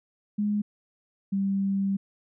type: tone pair in turn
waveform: sine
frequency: 207.7 / 196.04 Hz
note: G#3 / G3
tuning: 0 / 0 cents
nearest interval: minor second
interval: 100 cents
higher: first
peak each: -23 dBFS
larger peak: neither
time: 0.38-0.62 / 1.32-1.97 s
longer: second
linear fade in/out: 10 ms
effects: none